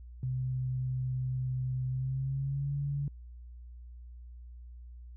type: tone with pitch glide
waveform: sine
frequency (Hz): 128.4 to 141.65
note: C3 to C#3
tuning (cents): -32 to +38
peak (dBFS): -30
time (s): 0.23-3.08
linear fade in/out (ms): 2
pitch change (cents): +170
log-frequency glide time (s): 1.88-2.74
effects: added 60 Hz sine -45 dBFS peak until 5.16 s